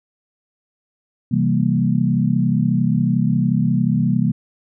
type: chord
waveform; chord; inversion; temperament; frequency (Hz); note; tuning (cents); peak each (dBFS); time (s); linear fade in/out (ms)
sine; C dominant seventh; none; equal; 130.81 / 164.81 / 196 / 233.1; C3 / E3 / G3 / Bb3; 0 / 0 / 0 / 0; -20; 1.31-4.32; 10
effects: none